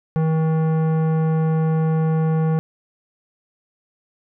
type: tone with tanh clipping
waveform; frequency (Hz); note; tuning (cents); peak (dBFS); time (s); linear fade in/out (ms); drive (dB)
sine; 159.4; D#3; +42; -18; 0.16-2.59; 0; 15
effects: none